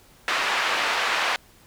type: band-pass noise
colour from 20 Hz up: pink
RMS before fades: -24 dBFS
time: 0.28-1.36 s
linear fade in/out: 0 ms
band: 1000 to 3000 Hz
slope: 12 dB/octave
effects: pink hiss -54 dBFS RMS until 1.66 s